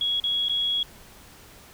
sine tone with dropouts, 3332 Hz, G#7, 5 cents sharp, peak -22 dBFS, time 0.01-0.83 s, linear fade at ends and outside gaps 2 ms, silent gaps 0.2-0.239 / 0.485-0.495 s, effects pink hiss -49 dBFS RMS until 1.73 s

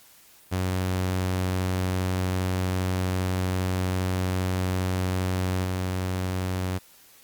sawtooth tone with level steps, 92.5 Hz, F#2, in tune, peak -20 / -22 dBFS, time 0.51-6.79 s, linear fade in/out 20 ms, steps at 5.64 s, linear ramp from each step 10 ms, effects white hiss -54 dBFS RMS until 7.23 s + Opus 48 kbps

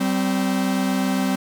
45% pulse tone pair together, 192.8 / 260.3 Hz, G3 / C4, -28 / -9 cents, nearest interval perfect fourth, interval 519 cents, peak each -22 dBFS, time 0-1.36 s, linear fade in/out 10 ms, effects none

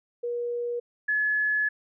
sine tone pair in turn, 479 / 1707 Hz, A#4 / G#6, +47 / +47 cents, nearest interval octave + minor seventh, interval 2200 cents, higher second, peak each -27 / -22 dBFS, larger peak second, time 0.23-0.8 / 1.08-1.69 s, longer second, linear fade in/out 10 ms, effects none

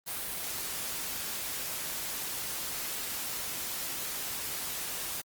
white noise, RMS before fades -36 dBFS, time 0.06-5.22 s, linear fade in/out 20 ms, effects Opus 32 kbps

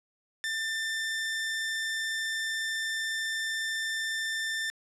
sawtooth tone, 1786 Hz, A6, 25 cents sharp, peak -26 dBFS, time 0.44-4.7 s, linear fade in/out 0 ms, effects low-pass 9000 Hz 12 dB/octave

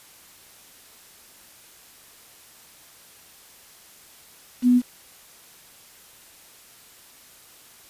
sine tone with quantisation, 246.9 Hz, B3, in tune, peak -13 dBFS, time 4.62-4.82 s, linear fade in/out 50 ms, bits 7, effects white hiss -50 dBFS RMS until 7.89 s + resampled to 32000 Hz

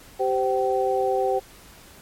sine tone cluster, 388.9 / 518 / 768 Hz, G4 / C5 / G5, -14 / -17 / -36 cents, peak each -24 dBFS, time 0.19-1.4 s, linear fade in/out 20 ms, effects pink hiss -48 dBFS RMS until 2.01 s + MP3 64 kbps

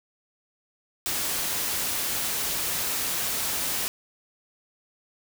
white noise, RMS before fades -28 dBFS, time 1.06-3.88 s, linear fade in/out 0 ms, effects none

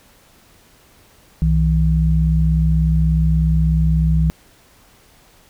sine tone pair together, 63.46 / 160 Hz, B1 / D#3, +48 / +49 cents, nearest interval octave + major third, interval 1601 cents, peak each -15 / -15 dBFS, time 1.42-4.3 s, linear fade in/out 0 ms, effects pink hiss -51 dBFS RMS until 5.49 s

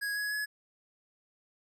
square tone with pitch steps, 1658 / 1676.3 / 1694.8 Hz, G#6 / G#6 / G#6, -3 / +16 / +35 cents, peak -32 dBFS, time 0.01-0.46 s, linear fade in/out 20 ms, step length 150 ms, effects none

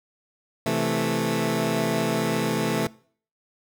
15% pulse chord, A minor, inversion first, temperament equal, 130.81 / 164.81 / 220 Hz, C3 / E3 / A3, 0 / 0 / 0 cents, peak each -22 / -21 / -19 dBFS, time 0.66-2.87 s, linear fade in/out 2 ms, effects noise-tail reverb RT60 0.5 s tail -22 dB re dry

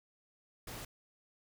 pink noise, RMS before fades -45 dBFS, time 0.67-0.85 s, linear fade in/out 5 ms, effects none

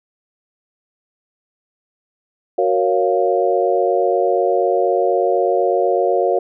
sine chord, Gb major seventh, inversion none, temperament equal, 370 / 466.2 / 554.4 / 698.5 Hz, Gb4 / Bb4 / Db5 / F5, 0 / 0 / 0 / 0 cents, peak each -19 dBFS, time 2.58-6.39 s, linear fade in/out 5 ms, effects none

